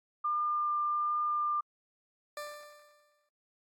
sine tone with vibrato, 1199 Hz, D6, 36 cents sharp, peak -28 dBFS, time 0.24-1.61 s, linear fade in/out 10 ms, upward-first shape triangle, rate 1.3 Hz, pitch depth 8 cents each way
20% pulse tone with exponential decay, 592 Hz, D5, 14 cents sharp, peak -32 dBFS, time 2.37-3.29 s, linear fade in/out 2 ms, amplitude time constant 200 ms
effects AAC 64 kbps

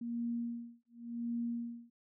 sine tone with tremolo, 235.5 Hz, A#3, 18 cents sharp, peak -33 dBFS, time 0.01-1.9 s, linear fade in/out 5 ms, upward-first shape sine, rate 0.9 Hz, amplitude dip 100%, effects none

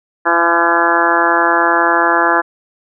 harmonic tone with a mistuned harmonic, 169.5 Hz, E3, 49 cents sharp, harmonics 2 / 3 / 4 / 5 / 6 / 7 / 8 / 9 / 10, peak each -19 / -22 / -19 / -18 / -17 / -20 / -18 / -20 / -17 dBFS, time 0.25-2.42 s, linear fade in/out 20 ms, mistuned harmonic 8, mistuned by +18 cents, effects none

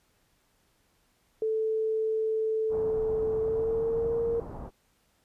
sine tone with pitch glide, 439.6 to 463.9 Hz, A4 to A#4, -2 to -8 cents, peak -25 dBFS, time 1.42-4.4 s, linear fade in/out 2 ms, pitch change +94 cents, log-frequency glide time 3.37-4.16 s
pink low-pass noise, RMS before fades -40 dBFS, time 2.69-4.71 s, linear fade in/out 50 ms, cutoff 990 Hz, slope 24 dB/octave
effects pink hiss -69 dBFS RMS until 5.24 s + resampled to 32000 Hz

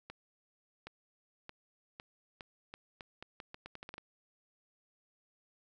accelerating click train, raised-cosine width 0.3 ms, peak -29 dBFS, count 16, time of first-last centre 0.1-3.981 s, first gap 770 ms, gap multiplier 0.81, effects none

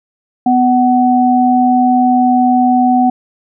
sine tone pair together, 249.9 / 749 Hz, B3 / F#5, +21 / +21 cents, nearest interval octave + perfect fifth, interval 1900 cents, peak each -10 dBFS, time 0.46-3.1 s, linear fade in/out 5 ms, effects none

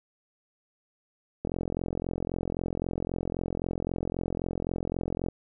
click train, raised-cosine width 2 ms, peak -17 dBFS, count 169, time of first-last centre 1.45-5.286 s, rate 43.8 Hz, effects none

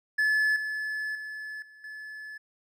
triangle tone with level steps, 1724 Hz, A6, 36 cents flat, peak -20 / -28 / -34 / -48 / -37 dBFS, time 0.18-2.38 s, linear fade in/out 10 ms, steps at 0.56 / 1.15 / 1.62 / 1.84 s, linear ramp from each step 2 ms, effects none

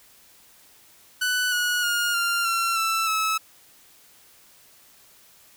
sawtooth tone with pitch steps, 1492 / 1457.9 / 1424.6 / 1392.1 / 1360.3 / 1329.2 / 1298.9 Hz, F#6 / F#6 / F6 / F6 / F6 / E6 / E6, +14 / -26 / +34 / -6 / -46 / +14 / -26 cents, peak -18 dBFS, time 1.21-3.38 s, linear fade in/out 10 ms, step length 310 ms, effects white hiss -54 dBFS RMS until 5.56 s

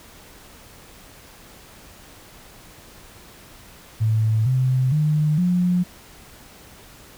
sine tone with pitch steps, 110 / 129.31 / 152.01 / 178.7 Hz, A2 / C3 / D#3 / F3, 0 / -20 / -40 / +40 cents, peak -16 dBFS, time 4-5.84 s, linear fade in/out 20 ms, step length 460 ms, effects pink hiss -46 dBFS RMS until 7.17 s

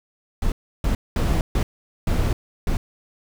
brown noise bursts at uneven times, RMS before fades -20 dBFS, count 6, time 0.42-0.52 / 0.84-0.95 / 1.16-1.41 / 1.55-1.63 / 2.07-2.33 / 2.67-2.77 s, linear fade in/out 2 ms, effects none

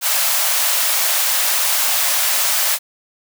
white high-pass noise, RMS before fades -17 dBFS, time 0.01-2.79 s, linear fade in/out 50 ms, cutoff 540 Hz, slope 96 dB/octave, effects none

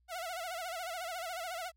sawtooth tone with vibrato, 698 Hz, F5, 1 cent flat, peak -34 dBFS, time 0.08-1.72 s, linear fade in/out 50 ms, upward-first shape sine, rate 14 Hz, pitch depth 120 cents each way, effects added 60 Hz sine -68 dBFS peak until 1.76 s

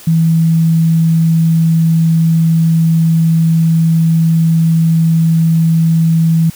sine tone, 163.4 Hz, E3, 15 cents flat, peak -7 dBFS, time 0.07-6.5 s, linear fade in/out 5 ms, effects white hiss -36 dBFS RMS until 6.55 s

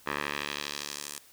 10% pulse tone with band-pass filter sweep, 72.5 Hz, D2, 22 cents flat, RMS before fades -36 dBFS, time 0.06-1.19 s, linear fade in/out 10 ms, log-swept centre 1500 to 9500 Hz, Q 1.1, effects white hiss -57 dBFS RMS until 1.32 s

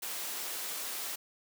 white high-pass noise, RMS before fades -38 dBFS, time 0.02-1.16 s, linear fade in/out 10 ms, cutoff 300 Hz, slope 12 dB/octave, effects none

